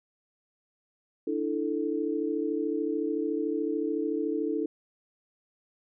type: chord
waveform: sine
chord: D suspended second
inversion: none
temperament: equal with one note detuned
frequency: 295.9 / 329.6 / 440 Hz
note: D4 / E4 / A4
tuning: +13 / 0 / 0 cents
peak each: -31 dBFS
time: 1.27-4.66 s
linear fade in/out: 5 ms
effects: none